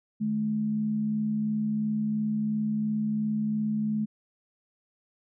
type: tone pair together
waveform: sine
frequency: 150.7 / 213.6 Hz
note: D3 / G#3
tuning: +45 / +49 cents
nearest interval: tritone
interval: 604 cents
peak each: -37 / -25 dBFS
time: 0.2-4.06 s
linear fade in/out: 20 ms
effects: none